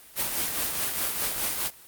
white noise with tremolo, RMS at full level -26 dBFS, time 0.15-1.71 s, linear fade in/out 50 ms, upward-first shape triangle, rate 4.8 Hz, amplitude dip 50%, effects white hiss -50 dBFS RMS until 1.87 s + Opus 32 kbps

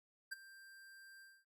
square tone with ADSR envelope, 1580 Hz, G6, 13 cents sharp, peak -40 dBFS, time 0.31-1.45 s, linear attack 15 ms, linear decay 19 ms, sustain -17 dB, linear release 240 ms, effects none

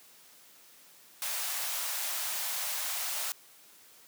white high-pass noise, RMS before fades -34 dBFS, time 1.22-3.32 s, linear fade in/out 0 ms, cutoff 580 Hz, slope 48 dB/octave, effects white hiss -57 dBFS RMS until 4.07 s + high-pass 150 Hz 12 dB/octave

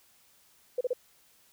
sine tone bursts, 500 Hz, B4, 21 cents sharp, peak -25 dBFS, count 3, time 0.78-0.933 s, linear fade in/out 5 ms, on 29 ms, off 33 ms, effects white hiss -63 dBFS RMS until 1.52 s

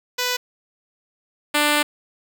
5% pulse tone pair in turn, 496.1 / 295.7 Hz, B4 / D4, +8 / +12 cents, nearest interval major sixth, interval 896 cents, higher first, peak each -9 / -5 dBFS, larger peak second, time 0.18-0.37 / 1.54-1.83 s, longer second, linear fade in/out 10 ms, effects none

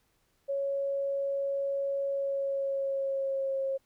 sine tone with pitch glide, 554.4 to 539.9 Hz, C#5 to C#5, 0 to -46 cents, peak -28 dBFS, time 0.48-3.78 s, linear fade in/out 20 ms, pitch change -46 cents, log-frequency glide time 2.09-3.58 s, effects pink hiss -72 dBFS RMS until 3.85 s

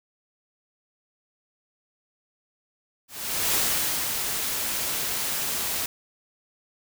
white noise with ADSR envelope, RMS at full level -23 dBFS, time 3.08-5.86 s, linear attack 460 ms, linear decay 500 ms, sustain -5 dB, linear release 3 ms, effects none

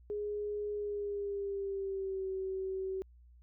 sine tone with pitch glide, 415.1 to 380.6 Hz, G#4 to F#4, -1 to +49 cents, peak -34 dBFS, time 0.1-3.02 s, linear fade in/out 0 ms, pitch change -150 cents, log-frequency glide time 0.74-2.28 s, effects added 60 Hz sine -56 dBFS peak until 3.42 s

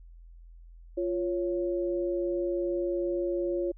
sine tone pair together, 348.2 / 554.4 Hz, F4 / C#5, -5 / 0 cents, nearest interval minor sixth, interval 805 cents, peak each -28 / -32 dBFS, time 0.97-3.72 s, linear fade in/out 10 ms, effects added 42 Hz sine -47 dBFS peak until 3.77 s

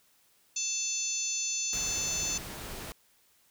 harmonic tone, 880 Hz, A5, in tune, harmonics 3 / 4 / 5 / 6 / 7 / 8, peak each -40 / -42 / -40 / -43 / -32 / -36 dBFS, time 0.56-2.38 s, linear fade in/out 5 ms
pink noise, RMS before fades -41 dBFS, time 1.73-2.92 s, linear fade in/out 0 ms
effects white hiss -66 dBFS RMS until 3.5 s

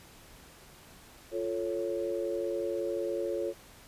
sine chord, F augmented, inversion none, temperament equal, 349.2 / 440 / 554.4 Hz, F4 / A4 / C#5, 0 / 0 / 0 cents, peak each -34 / -35 / -34 dBFS, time 1.31-3.54 s, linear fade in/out 50 ms, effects pink hiss -54 dBFS RMS until 3.87 s + resampled to 32000 Hz

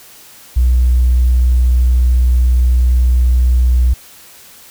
triangle tone with tanh clipping, 61.74 Hz, B1, in tune, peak -7 dBFS, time 0.56-3.94 s, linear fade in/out 10 ms, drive 2 dB, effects white hiss -40 dBFS RMS until 4.7 s

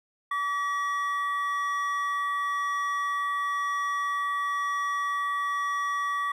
triangle tone pair together, 1146.8 / 1911 Hz, D6 / A#6, -42 / +43 cents, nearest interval major sixth, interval 885 cents, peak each -25 / -31 dBFS, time 0.31-6.32 s, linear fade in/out 5 ms, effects none

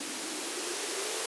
violet noise with band-pass filter sweep, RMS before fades -35 dBFS, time 0-1.26 s, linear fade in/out 5 ms, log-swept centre 280 to 430 Hz, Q 5.9, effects resampled to 24000 Hz

